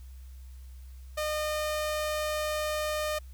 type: tone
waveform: sawtooth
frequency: 609 Hz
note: D#5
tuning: 37 cents flat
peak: -25 dBFS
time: 1.17-3.19 s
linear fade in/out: 10 ms
effects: added 64 Hz sine -43 dBFS peak until 3.33 s + white hiss -63 dBFS RMS until 3.33 s